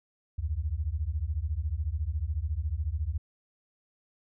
sine beating tone pair, 70 / 84 Hz, C#2 / E2, +18 / +33 cents, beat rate 14 Hz, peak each -31 dBFS, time 0.38-3.18 s, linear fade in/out 10 ms, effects none

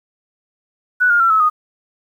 sine tone with pitch steps, 1480 / 1415.6 / 1354 / 1295.1 / 1238.8 Hz, F#6 / F6 / E6 / E6 / D#6, 0 / +23 / +46 / -31 / -8 cents, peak -10 dBFS, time 1-1.5 s, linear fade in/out 20 ms, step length 100 ms, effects 8-bit

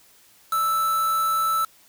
triangle tone with quantisation, 1318.5 Hz, E6, in tune, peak -18 dBFS, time 0.52-1.65 s, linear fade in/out 5 ms, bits 5, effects white hiss -55 dBFS RMS until 1.88 s

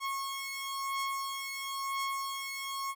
sawtooth beating tone pair, 1092 / 1092.99 Hz, C#6 / C#6, -26 / -25 cents, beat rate 0.99 Hz, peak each -32 / -35 dBFS, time 0-2.95 s, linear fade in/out 50 ms, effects none

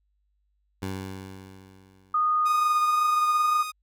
15% pulse tone with exponential decay, 95.4 Hz, G2, 47 cents flat, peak -23 dBFS, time 0.82-2.57 s, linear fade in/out 5 ms, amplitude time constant 380 ms
sine tone with pitch glide, 1233 to 1223.1 Hz, D#6 to D#6, -16 to -30 cents, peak -20 dBFS, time 2.14-3.63 s, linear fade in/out 5 ms, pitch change -14 cents, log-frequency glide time 2.4-2.56 s
sawtooth tone with vibrato, 1244.5 Hz, D#6, in tune, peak -28 dBFS, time 2.45-3.72 s, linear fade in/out 20 ms, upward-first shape triangle, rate 2.1 Hz, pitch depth 11 cents each way
effects added 50 Hz sine -68 dBFS peak until 3.82 s

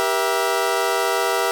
20% pulse chord, E diminished, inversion first, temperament equal with one note detuned, 392 / 477.6 / 659.3 Hz, G4 / Bb4 / E5, 0 / +42 / 0 cents, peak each -18 dBFS, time 0-1.51 s, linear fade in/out 0 ms, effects none

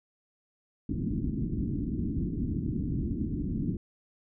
white low-pass noise, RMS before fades -31 dBFS, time 0.89-3.77 s, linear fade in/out 5 ms, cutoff 310 Hz, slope 48 dB/octave, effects none

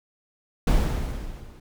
brown noise with level ramp, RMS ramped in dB -17 to -45 dBFS, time 0.67-1.6 s, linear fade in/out 5 ms, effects none

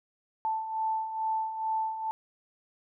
sine beating tone pair, 880 / 882.3 Hz, A5 / A5, 0 / +5 cents, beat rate 2.3 Hz, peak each -36 / -29 dBFS, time 0.45-2.11 s, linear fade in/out 0 ms, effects none

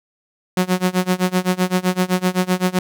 sawtooth tone with tremolo, 183 Hz, F#3, 19 cents flat, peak -9 dBFS, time 0.57-2.79 s, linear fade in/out 2 ms, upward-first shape sine, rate 7.8 Hz, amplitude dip 95%, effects none

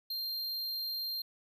square tone, 4186 Hz, C8, in tune, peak -35 dBFS, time 0.1-1.22 s, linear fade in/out 5 ms, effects none

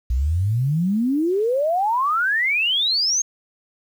sine exponential sweep, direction up, 58.27 to 6570 Hz, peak -17 dBFS, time 0.1-3.22 s, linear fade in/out 5 ms, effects 8-bit

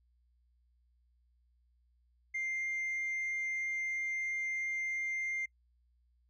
sine tone with tanh clipping, 2101 Hz, C7, 7 cents sharp, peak -34 dBFS, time 2.34-5.46 s, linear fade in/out 10 ms, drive 1 dB, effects noise-tail reverb RT60 0.1 s tail -26 dB re dry + added 60 Hz sine -68 dBFS peak until 6.29 s

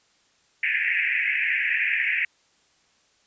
pink band-pass noise, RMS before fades -24 dBFS, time 0.63-2.25 s, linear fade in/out 2 ms, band 1700 to 2600 Hz, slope 96 dB/octave, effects white hiss -63 dBFS RMS until 3.26 s + resampled to 16000 Hz

